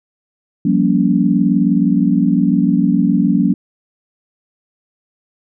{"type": "chord", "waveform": "sine", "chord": "G half-diminished seventh", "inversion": "third", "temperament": "just", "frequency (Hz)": [176.4, 196, 235.2, 282.2], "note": ["F3", "G3", "Bb3", "Db4"], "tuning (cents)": [18, 0, 16, 31], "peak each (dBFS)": -16, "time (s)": [0.65, 3.54], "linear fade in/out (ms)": 5, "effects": []}